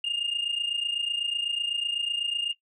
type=tone pair together; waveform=sine; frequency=2807 / 2835 Hz; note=F7 / F7; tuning=+8 / +25 cents; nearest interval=unison; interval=17 cents; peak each=-27 dBFS; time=0.04-2.53 s; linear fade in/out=5 ms; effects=noise-tail reverb RT60 0.1 s tail -18 dB re dry + tanh soft clip ceiling -23 dBFS